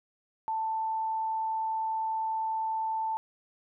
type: tone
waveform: sine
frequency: 885 Hz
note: A5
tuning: 10 cents sharp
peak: -28 dBFS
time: 0.48-3.17 s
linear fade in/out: 0 ms
effects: none